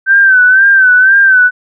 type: tone with vibrato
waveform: sine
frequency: 1541 Hz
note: G6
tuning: 30 cents flat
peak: -3 dBFS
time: 0.06-1.51 s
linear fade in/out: 50 ms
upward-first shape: sine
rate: 2 Hz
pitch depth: 69 cents each way
effects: none